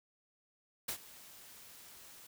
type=noise with ADSR envelope; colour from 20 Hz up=white; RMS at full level=-36 dBFS; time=0.88-2.27 s; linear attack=9 ms; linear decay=81 ms; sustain=-19 dB; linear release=7 ms; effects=none